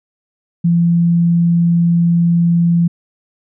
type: tone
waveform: sine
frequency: 170.4 Hz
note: F3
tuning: 42 cents flat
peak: -9 dBFS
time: 0.64-2.88 s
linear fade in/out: 10 ms
effects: none